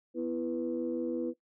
sine tone cluster, 248.1 / 333.7 / 492.1 Hz, B3 / E4 / B4, +8 / +21 / -6 cents, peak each -35 / -33 / -35 dBFS, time 0.14-1.34 s, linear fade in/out 50 ms, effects noise-tail reverb RT60 0.1 s tail -17 dB re dry + tanh soft clip ceiling -22 dBFS

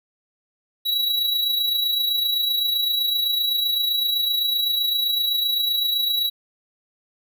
square tone with amplitude modulation, 3902 Hz, B7, 22 cents flat, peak -18 dBFS, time 0.85-6.3 s, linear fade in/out 20 ms, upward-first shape sine, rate 27.8 Hz, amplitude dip 45%, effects none

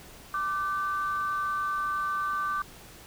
sine tone pair together, 1174.7 / 1524.8 Hz, D6 / G6, 0 / -48 cents, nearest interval perfect fourth, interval 452 cents, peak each -27 / -33 dBFS, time 0.34-2.62 s, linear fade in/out 2 ms, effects tanh soft clip ceiling -20 dBFS + pink hiss -49 dBFS RMS until 3.06 s

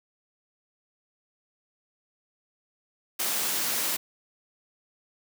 white high-pass noise, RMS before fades -28 dBFS, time 3.19-3.97 s, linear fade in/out 10 ms, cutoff 170 Hz, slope 24 dB/octave, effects none

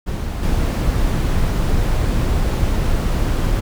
brown noise with level steps, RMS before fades -22 / -17 dBFS, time 0.06-3.61 s, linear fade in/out 20 ms, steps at 0.43 s, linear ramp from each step 2 ms, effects none

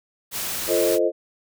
white noise, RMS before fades -28 dBFS, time 0.31-0.99 s, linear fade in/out 50 ms
sine chord, F dominant seventh, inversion none, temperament equal with one note detuned, 344.2 / 440 / 523.3 / 622.3 Hz, F4 / A4 / C5 / Eb5, -25 / 0 / 0 / 0 cents, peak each -23 dBFS, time 0.67-1.12 s, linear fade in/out 50 ms
effects none

